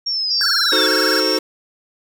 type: linear sweep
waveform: sine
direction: down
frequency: 5588 to 3417 Hz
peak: -18 dBFS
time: 0.06-0.87 s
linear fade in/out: 10 ms
type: tone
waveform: sine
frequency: 5460 Hz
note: F8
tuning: 40 cents flat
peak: -18 dBFS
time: 0.3-1.38 s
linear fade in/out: 10 ms
type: tone with vibrato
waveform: square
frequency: 1500 Hz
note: F#6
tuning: 23 cents sharp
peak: -20 dBFS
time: 0.41-1.2 s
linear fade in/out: 0 ms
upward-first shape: sine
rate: 20 Hz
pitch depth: 190 cents each way
type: chord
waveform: square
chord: D# diminished seventh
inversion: none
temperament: equal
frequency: 311.1 / 370 / 440 / 523.3 Hz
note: D#4 / F#4 / A4 / C5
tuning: 0 / 0 / 0 / 0 cents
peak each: -24 dBFS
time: 0.72-1.39 s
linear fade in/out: 5 ms
effects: none